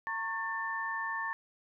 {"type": "tone cluster", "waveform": "sine", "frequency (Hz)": [914, 1101, 1781], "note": ["A#5", "C#6", "A6"], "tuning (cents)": [-34, -12, 21], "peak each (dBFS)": [-39, -38, -35], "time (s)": [0.07, 1.33], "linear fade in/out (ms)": 0, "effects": []}